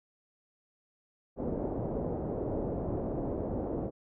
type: low-pass noise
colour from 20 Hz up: white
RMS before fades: -34 dBFS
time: 1.36-3.91 s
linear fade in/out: 50 ms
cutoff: 570 Hz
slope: 24 dB/octave
effects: none